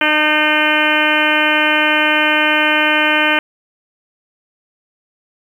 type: harmonic tone with a mistuned harmonic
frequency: 303.8 Hz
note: D#4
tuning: 41 cents flat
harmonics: 1 / 2 / 3 / 4 / 5 / 6 / 7 / 8 / 9 / 10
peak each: -21 / -21 / -21 / -23 / -17 / -21 / -21 / -19 / -23 / -21 dBFS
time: 0.01-3.39 s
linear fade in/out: 2 ms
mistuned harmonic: 5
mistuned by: +25 cents
effects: 7-bit